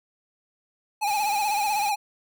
square tone with vibrato, 830.6 Hz, G#5, in tune, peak -23 dBFS, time 1.01-1.96 s, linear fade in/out 20 ms, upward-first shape sine, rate 16 Hz, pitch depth 68 cents each way
white noise, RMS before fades -39 dBFS, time 1.07-1.9 s, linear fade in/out 5 ms
effects none

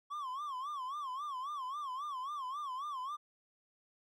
triangle tone with vibrato, 1100 Hz, C#6, 14 cents flat, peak -36 dBFS, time 0.1-3.17 s, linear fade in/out 20 ms, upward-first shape sine, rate 3.7 Hz, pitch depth 160 cents each way, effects none

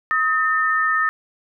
sine tone pair together, 1266.9 / 1804 Hz, D#6 / A6, +31 / +43 cents, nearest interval tritone, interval 612 cents, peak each -19 dBFS, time 0.11-1.09 s, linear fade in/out 0 ms, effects none

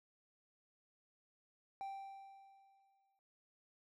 triangle tone with exponential decay, 783 Hz, G5, 2 cents flat, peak -39 dBFS, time 1.81-3.19 s, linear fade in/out 0 ms, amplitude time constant 300 ms, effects none

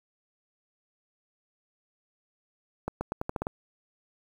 accelerating click train, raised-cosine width 1 ms, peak -16 dBFS, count 8, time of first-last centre 2.88-3.469 s, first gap 130 ms, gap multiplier 0.85, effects 8-bit

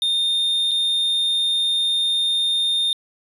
triangle tone with dropouts, 3644 Hz, A#7, 40 cents flat, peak -16 dBFS, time 0.02-2.93 s, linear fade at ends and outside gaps 1 ms, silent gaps 0.711-0.715 s, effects resampled to 32000 Hz + 9-bit

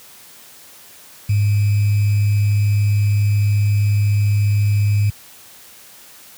sine tone with sample-and-hold, 102.9 Hz, G#2, 16 cents flat, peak -12 dBFS, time 1.29-5.1 s, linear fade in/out 5 ms, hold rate 2450 Hz, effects white hiss -43 dBFS RMS until 6.37 s + high-pass 60 Hz 12 dB/octave

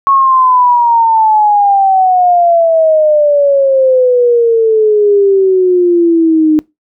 sine exponential sweep, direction down, 1105 to 304.9 Hz, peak -5 dBFS, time 0.07-6.59 s, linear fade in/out 0 ms, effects noise-tail reverb RT60 0.2 s tail -23 dB re dry

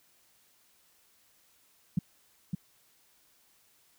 sine tone with echo, 174.4 Hz, F3, 2 cents flat, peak -22 dBFS, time 1.97-1.99 s, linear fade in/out 5 ms, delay 560 ms, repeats 1, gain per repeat -5 dB, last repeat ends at 2.55 s, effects white hiss -66 dBFS RMS until 3.98 s

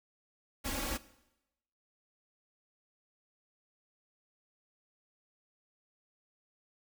pink noise with comb filter, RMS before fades -36 dBFS, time 0.64-0.98 s, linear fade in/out 20 ms, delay 3.6 ms, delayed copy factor +0.95, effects noise-tail reverb RT60 0.9 s tail -18 dB re dry

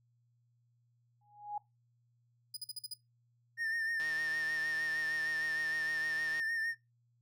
sine tone with exponential growth, 829 Hz, G#5, 3 cents flat, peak -33 dBFS, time 1.21-1.58 s, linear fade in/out 5 ms, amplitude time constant 80 ms
sawtooth tone bursts, 4972 Hz, D#8, 2 cents flat, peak -36 dBFS, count 6, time 2.54-2.939 s, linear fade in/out 5 ms, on 29 ms, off 45 ms
triangle tone with vibrato, 1815 Hz, A#6, 47 cents flat, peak -31 dBFS, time 3.57-6.75 s, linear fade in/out 50 ms, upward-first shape sine, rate 6.5 Hz, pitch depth 40 cents each way
click train, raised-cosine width 0.2 ms, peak -31 dBFS, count 375, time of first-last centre 4-6.397 s, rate 156 Hz
effects noise-tail reverb RT60 0.2 s tail -21 dB re dry + added 119 Hz sine -70 dBFS peak until 7.21 s

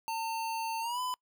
square tone with pitch glide, 900 to 1004.4 Hz, A5 to B5, +39 to +29 cents, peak -33 dBFS, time 0.08-1.14 s, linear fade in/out 0 ms, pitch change +190 cents, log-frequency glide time 0.8-1 s, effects noise-tail reverb RT60 0.1 s tail -26 dB re dry

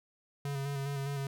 square tone with vibrato, 139.5 Hz, C#3, 11 cents sharp, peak -34 dBFS, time 0.45-1.27 s, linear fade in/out 2 ms, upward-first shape square, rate 4.9 Hz, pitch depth 26 cents each way, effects none

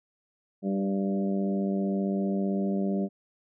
harmonic tone with a mistuned harmonic, 98 Hz, G2, in tune, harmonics 2 / 3 / 4 / 5 / 6 / 7, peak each -26 / -35 / -34 / -43 / -37 / -42 dBFS, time 0.62-3.09 s, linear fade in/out 50 ms, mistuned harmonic 3, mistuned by +16 cents, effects none

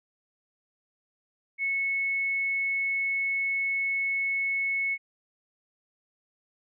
sine tone, 2200 Hz, C#7, 14 cents flat, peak -25 dBFS, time 1.58-4.98 s, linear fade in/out 50 ms, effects none

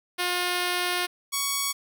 5% pulse tone pair in turn, 356.8 / 1117.5 Hz, F4 / C#6, +37 / +14 cents, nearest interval octave + minor sixth, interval 1977 cents, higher second, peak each -13 / -13 dBFS, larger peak neither, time 0.18-1.07 / 1.32-1.73 s, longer first, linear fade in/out 20 ms, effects none

